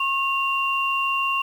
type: tone pair together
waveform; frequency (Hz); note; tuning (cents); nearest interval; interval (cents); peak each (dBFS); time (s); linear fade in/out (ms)
sine; 1085 / 2773; C#6 / F7; -37 / -13; octave + major third; 1624; -23; 0-1.42; 5
effects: 8-bit